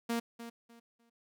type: tone with echo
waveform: sawtooth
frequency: 233.1 Hz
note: A#3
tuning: in tune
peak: -27 dBFS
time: 0.09-0.2 s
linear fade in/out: 10 ms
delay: 300 ms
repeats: 3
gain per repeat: -12 dB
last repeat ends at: 1.1 s
effects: none